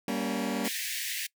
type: chord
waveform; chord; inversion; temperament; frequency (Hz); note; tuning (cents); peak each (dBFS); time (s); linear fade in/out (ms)
sawtooth; G diminished; none; just; 196 / 235.2 / 282.2; G3 / Bb3 / Db4; 0 / +16 / +31; -30 / -28 / -30; 0.08-0.68; 2
type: high-pass noise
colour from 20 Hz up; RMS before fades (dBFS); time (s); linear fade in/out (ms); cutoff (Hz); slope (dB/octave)
pink; -34; 0.64-1.27; 10; 1700; 96
effects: noise-tail reverb RT60 0.1 s tail -22 dB re dry